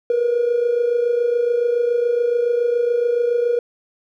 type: tone with amplitude modulation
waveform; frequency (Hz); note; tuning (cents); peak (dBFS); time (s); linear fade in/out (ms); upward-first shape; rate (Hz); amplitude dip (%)
triangle; 478.2; A#4; +44; -9; 0.1-3.59; 2; sine; 27.1; 70
effects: tanh soft clip ceiling -11 dBFS